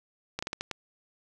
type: slowing click train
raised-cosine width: 0.2 ms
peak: -15 dBFS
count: 6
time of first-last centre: 0.39-0.713 s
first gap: 35 ms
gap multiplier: 1.31
effects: none